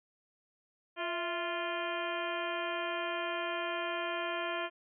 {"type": "harmonic tone with a mistuned harmonic", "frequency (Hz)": 348.1, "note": "F4", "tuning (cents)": -6, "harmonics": [1, 2, 3, 4, 5, 6, 7, 8, 9], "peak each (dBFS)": [-41, -38, -40, -42, -42, -49, -43, -49, -45], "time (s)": [0.96, 4.7], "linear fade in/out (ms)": 50, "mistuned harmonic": 2, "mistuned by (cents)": -72, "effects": []}